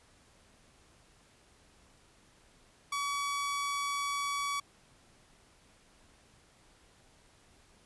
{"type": "tone", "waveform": "sawtooth", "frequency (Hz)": 1136, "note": "C#6", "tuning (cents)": 42, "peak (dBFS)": -28, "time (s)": [2.92, 4.6], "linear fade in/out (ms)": 5, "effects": ["pink hiss -63 dBFS RMS until 7.85 s", "resampled to 24000 Hz"]}